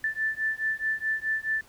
sine beating tone pair, 1760 / 1764.7 Hz, A6 / A6, 0 / +5 cents, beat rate 4.7 Hz, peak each -29 dBFS, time 0.04-1.61 s, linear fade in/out 2 ms, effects pink hiss -56 dBFS RMS until 1.68 s

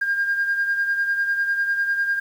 sine beating tone pair, 1607 / 1617 Hz, G6 / G#6, +43 / -47 cents, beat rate 10 Hz, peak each -19 / -27 dBFS, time 0.01-2.2 s, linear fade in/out 10 ms, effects tanh soft clip ceiling -14 dBFS + 8-bit

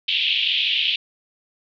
pink band-pass noise, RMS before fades -21 dBFS, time 0.08-0.96 s, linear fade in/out 5 ms, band 2700 to 3500 Hz, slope 48 dB/octave, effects none

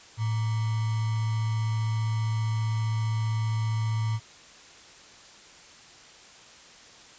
sine tone with sample-and-hold, 110.6 Hz, A2, 9 cents sharp, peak -24 dBFS, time 0.17-4.2 s, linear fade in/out 50 ms, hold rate 1050 Hz, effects white hiss -50 dBFS RMS until 7.18 s + resampled to 16000 Hz

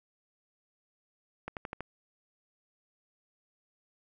accelerating click train, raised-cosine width 0.5 ms, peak -22 dBFS, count 5, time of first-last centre 1.48-1.806 s, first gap 88 ms, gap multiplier 0.95, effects none

